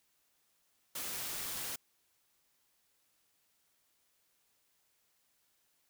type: noise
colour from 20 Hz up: white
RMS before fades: -40 dBFS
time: 0.95-1.76 s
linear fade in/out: 5 ms
effects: white hiss -75 dBFS RMS until 5.89 s